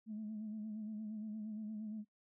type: tone with vibrato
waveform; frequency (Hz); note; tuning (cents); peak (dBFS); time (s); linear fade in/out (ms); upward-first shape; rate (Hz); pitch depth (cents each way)
sine; 214.9; A3; -41; -40; 0.06-2.05; 50; sine; 8.6; 48
effects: noise-tail reverb RT60 0.1 s tail -23 dB re dry + tanh soft clip ceiling -37 dBFS